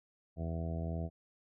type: harmonic tone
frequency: 82.41 Hz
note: E2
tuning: in tune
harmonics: 1 / 2 / 3 / 4 / 5 / 6 / 7 / 8 / 9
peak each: -37 / -39 / -47 / -49 / -51 / -51 / -54 / -46 / -56 dBFS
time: 0.36-1.1 s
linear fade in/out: 50 ms
effects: none